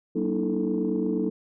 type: tone cluster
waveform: sine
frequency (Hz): 189.3 / 235.1 / 295.3 / 323.8 / 439.6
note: F#3 / A#3 / D4 / E4 / A4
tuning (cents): +40 / +15 / +10 / -31 / -2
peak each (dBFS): -29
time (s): 0.15-1.3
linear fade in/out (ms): 10
effects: tanh soft clip ceiling -15 dBFS